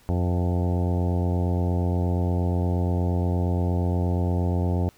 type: harmonic tone with a mistuned harmonic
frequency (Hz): 88.5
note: F2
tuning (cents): +23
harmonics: 1 / 2 / 3 / 4 / 5 / 6 / 7 / 8 / 9 / 10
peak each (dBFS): -22 / -28 / -32 / -34 / -36 / -38 / -39 / -40 / -41 / -42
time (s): 0.09-4.89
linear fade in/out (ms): 0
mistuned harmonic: 7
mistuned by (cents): +36
effects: pink hiss -57 dBFS RMS until 4.97 s